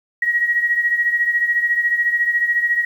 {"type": "beating tone pair", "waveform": "sine", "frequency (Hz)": [1900, 1914], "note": ["A#6", "A#6"], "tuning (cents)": [33, 45], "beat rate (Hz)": 14, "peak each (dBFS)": [-16, -22], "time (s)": [0.22, 2.85], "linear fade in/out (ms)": 5, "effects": ["8-bit"]}